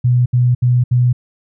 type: tone bursts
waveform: sine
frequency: 123.47 Hz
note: B2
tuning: in tune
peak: -9 dBFS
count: 4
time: 0.04-1.13 s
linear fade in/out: 10 ms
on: 220 ms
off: 70 ms
effects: none